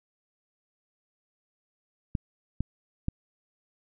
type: clicks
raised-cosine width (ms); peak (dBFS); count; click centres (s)
5; -15; 3; 2.152 / 2.606 / 3.084
effects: none

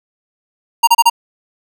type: tone bursts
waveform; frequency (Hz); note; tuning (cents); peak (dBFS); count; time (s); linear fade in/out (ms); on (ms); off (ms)
square; 932.3; A#5; 0; -6; 4; 0.83-1.099; 10; 44; 31
effects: none

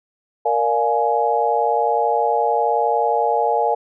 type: chord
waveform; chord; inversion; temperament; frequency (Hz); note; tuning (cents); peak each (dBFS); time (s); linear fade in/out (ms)
sine; Bb dominant seventh; none; equal with one note detuned; 466.2 / 587.3 / 698.5 / 837.8; Bb4 / D5 / F5 / Ab5; 0 / 0 / 0 / +15; -21 / -24 / -21 / -19; 0.45-3.75; 10
effects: none

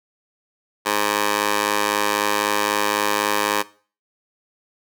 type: tone with high-pass filter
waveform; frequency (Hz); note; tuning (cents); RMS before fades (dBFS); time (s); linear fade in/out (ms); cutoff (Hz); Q
15% pulse; 103.83; G#2; 0; -21; 0.85-3.63; 20; 690; 1
effects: noise-tail reverb RT60 0.4 s tail -19 dB re dry

